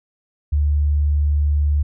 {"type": "tone", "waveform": "sine", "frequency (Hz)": 73.42, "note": "D2", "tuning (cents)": 0, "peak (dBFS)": -14, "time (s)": [0.52, 1.83], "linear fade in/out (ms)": 10, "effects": []}